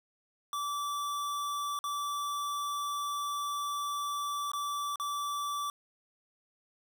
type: tone with dropouts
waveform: square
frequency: 1160 Hz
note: D6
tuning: 22 cents flat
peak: -33 dBFS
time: 0.53-5.7 s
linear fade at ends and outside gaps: 1 ms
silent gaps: 1.79-1.84 / 4.517-4.534 / 4.958-4.998 s
effects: none